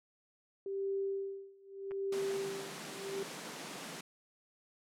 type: tone with tremolo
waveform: sine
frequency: 392 Hz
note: G4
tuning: in tune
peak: -32 dBFS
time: 0.66-3.23 s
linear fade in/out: 2 ms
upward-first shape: sine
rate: 0.81 Hz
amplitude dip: 95%
type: clicks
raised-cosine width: 0.5 ms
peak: -37 dBFS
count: 2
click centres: 1.91 / 1.917 s
type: high-pass noise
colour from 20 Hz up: pink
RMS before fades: -45 dBFS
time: 2.12-4.01 s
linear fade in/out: 5 ms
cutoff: 140 Hz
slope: 96 dB/octave
effects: low-pass 10000 Hz 12 dB/octave